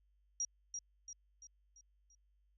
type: tone with echo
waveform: sine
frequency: 5710 Hz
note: F8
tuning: 37 cents sharp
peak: -34 dBFS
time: 0.4-0.45 s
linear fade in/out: 2 ms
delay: 340 ms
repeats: 5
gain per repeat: -6 dB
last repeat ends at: 2.15 s
effects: added 50 Hz sine -70 dBFS peak until 2.57 s